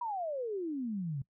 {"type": "exponential sweep", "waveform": "sine", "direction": "down", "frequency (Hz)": [987.8, 130.3], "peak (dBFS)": -33, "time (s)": [0.01, 1.22], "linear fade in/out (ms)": 5, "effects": ["noise-tail reverb RT60 0.1 s tail -21 dB re dry"]}